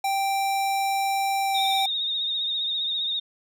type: tone with pitch glide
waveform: square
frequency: 784 to 778.6 Hz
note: G5 to G5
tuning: 0 to -12 cents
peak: -23 dBFS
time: 0.04-1.86 s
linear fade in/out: 5 ms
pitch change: -12 cents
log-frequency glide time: 1.41-1.64 s
type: tone with vibrato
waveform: sine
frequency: 3704 Hz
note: A#7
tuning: 12 cents flat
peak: -24 dBFS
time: 1.54-3.2 s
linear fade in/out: 10 ms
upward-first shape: sine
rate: 15 Hz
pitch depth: 46 cents each way
effects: none